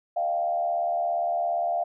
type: tone with frequency modulation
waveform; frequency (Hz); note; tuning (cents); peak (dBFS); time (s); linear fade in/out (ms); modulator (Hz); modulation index
sine; 693; F5; -14; -23; 0.16-1.84; 10; 77.4; 0.75
effects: none